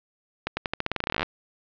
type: accelerating click train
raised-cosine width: 0.3 ms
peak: -9 dBFS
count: 20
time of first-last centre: 0.47-1.23 s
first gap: 100 ms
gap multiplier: 0.88
effects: low-pass 4000 Hz 12 dB/octave